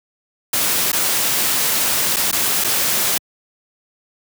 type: noise with dropouts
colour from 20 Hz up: white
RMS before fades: -18 dBFS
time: 0.53-3.18 s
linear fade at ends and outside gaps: 5 ms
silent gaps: 0.919-0.929 / 2.162-2.166 / 2.314-2.326 / 2.64-2.644 s
effects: high-pass 100 Hz 12 dB/octave